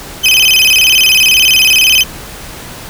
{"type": "tone with vibrato", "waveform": "35% pulse", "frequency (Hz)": 2794, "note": "F7", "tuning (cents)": 0, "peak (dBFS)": -3, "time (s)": [0.23, 2.04], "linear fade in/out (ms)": 20, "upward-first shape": "square", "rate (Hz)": 18, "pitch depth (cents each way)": 170, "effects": ["pink hiss -28 dBFS RMS until 2.89 s"]}